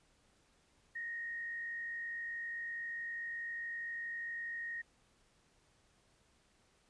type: tone with frequency modulation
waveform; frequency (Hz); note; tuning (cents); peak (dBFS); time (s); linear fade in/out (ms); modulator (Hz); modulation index
sine; 1864.7; A#6; 0; -39; 0.95-4.82; 10; 52.4; 0.46
effects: pink hiss -71 dBFS RMS until 6.89 s + resampled to 22050 Hz